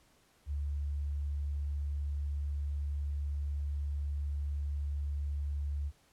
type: tone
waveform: sine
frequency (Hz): 72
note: D2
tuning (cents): -34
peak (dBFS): -32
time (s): 0.46-5.92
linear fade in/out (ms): 50
effects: pink hiss -67 dBFS RMS until 6.12 s + low-pass 12000 Hz 12 dB/octave